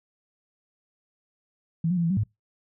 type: tone with pitch steps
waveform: sine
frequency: 164.6 / 181.5 / 170.5 / 165.9 / 190.8 / 106.4 Hz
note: E3 / F#3 / F3 / E3 / G3 / G#2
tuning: -2 / -33 / -41 / +11 / -47 / +42 cents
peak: -21 dBFS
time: 1.84-2.236 s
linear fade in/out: 5 ms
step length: 66 ms
effects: noise-tail reverb RT60 0.2 s tail -26 dB re dry